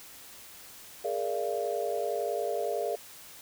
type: chord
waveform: sine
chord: Bb dominant seventh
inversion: third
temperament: equal with one note detuned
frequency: 415.3 / 466.2 / 587.3 / 685.7 Hz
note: Ab4 / Bb4 / D5 / F5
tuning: 0 / 0 / 0 / -32 cents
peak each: -34 dBFS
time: 1.04-2.96 s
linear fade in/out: 10 ms
effects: white hiss -49 dBFS RMS until 3.41 s